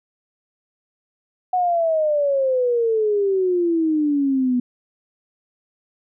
sine exponential sweep, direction down, 740 to 244 Hz, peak -16 dBFS, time 1.53-4.6 s, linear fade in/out 5 ms, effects none

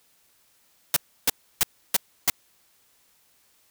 white noise bursts, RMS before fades -19 dBFS, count 5, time 0.94-2.3 s, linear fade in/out 2 ms, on 24 ms, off 310 ms, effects white hiss -63 dBFS RMS until 3.7 s

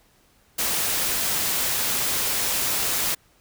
white noise, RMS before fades -24 dBFS, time 0.58-3.15 s, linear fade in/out 10 ms, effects pink hiss -60 dBFS RMS until 3.4 s

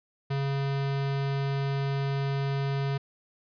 square tone, 138.3 Hz, C#3, 4 cents flat, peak -27 dBFS, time 0.3-2.98 s, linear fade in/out 10 ms, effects resampled to 11025 Hz

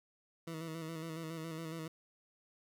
20% pulse tone with vibrato, 162 Hz, E3, 30 cents flat, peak -36 dBFS, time 0.47-1.88 s, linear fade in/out 5 ms, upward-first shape square, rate 7.2 Hz, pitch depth 36 cents each way, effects none

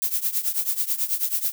violet noise with tremolo, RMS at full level -21 dBFS, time 0.02-1.52 s, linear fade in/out 0 ms, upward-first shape triangle, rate 9.2 Hz, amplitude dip 90%, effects none

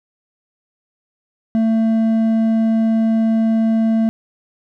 sine tone with hard clipping, 223.6 Hz, A3, 28 cents sharp, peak -14 dBFS, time 1.55-4.09 s, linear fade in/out 0 ms, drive 5 dB, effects none

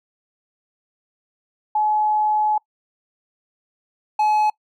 sine / triangle tone pair in turn, 851 / 851 Hz, G#5 / G#5, +42 / +42 cents, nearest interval unison, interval 0 cents, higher neither, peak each -16 / -13 dBFS, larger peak second, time 1.75-2.58 / 4.19-4.5 s, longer first, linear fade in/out 5 ms, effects noise-tail reverb RT60 0.1 s tail -24 dB re dry

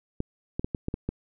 clicks, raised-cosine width 3 ms, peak -15 dBFS, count 7, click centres 0.204 / 0.595 / 0.645 / 0.748 / 0.884 / 0.941 / 1.09 s, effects none

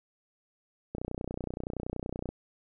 click train, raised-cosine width 2 ms, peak -21 dBFS, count 42, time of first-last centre 0.95-2.29 s, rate 30.6 Hz, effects none

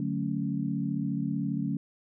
sine chord, D major seventh, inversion none, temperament equal, 146.83 / 185 / 220 / 277.2 Hz, D3 / F#3 / A3 / C#4, 0 / 0 / 0 / 0 cents, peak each -33 dBFS, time 0-1.77 s, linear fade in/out 2 ms, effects none

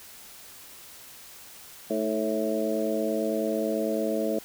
harmonic tone with a mistuned harmonic, 109.1 Hz, A2, 14 cents flat, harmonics 2 / 3 / 4 / 5 / 6, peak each -31 / -31 / -31 / -31 / -31 dBFS, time 1.9-4.39 s, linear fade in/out 5 ms, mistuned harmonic 3, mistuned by -52 cents, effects white hiss -47 dBFS RMS until 4.44 s

